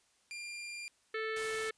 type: tone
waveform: sawtooth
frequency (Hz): 2393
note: D7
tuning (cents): +32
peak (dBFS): -38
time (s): 0.31-0.88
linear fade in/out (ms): 0
type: harmonic tone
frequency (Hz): 440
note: A4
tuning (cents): 0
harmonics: 1 / 3 / 4 / 5 / 6 / 7 / 8 / 9 / 10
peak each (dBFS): -37 / -43 / -41 / -43 / -53 / -53 / -55 / -56 / -56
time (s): 1.14-1.71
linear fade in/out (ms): 5
type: noise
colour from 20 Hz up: white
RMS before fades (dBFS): -44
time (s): 1.36-1.7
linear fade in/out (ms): 5
effects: white hiss -71 dBFS RMS until 1.77 s + resampled to 22050 Hz